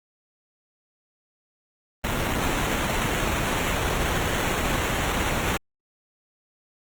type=noise with sample-and-hold; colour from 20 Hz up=pink; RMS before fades=-25 dBFS; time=2.04-5.57 s; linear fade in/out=0 ms; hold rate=4900 Hz; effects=Opus 24 kbps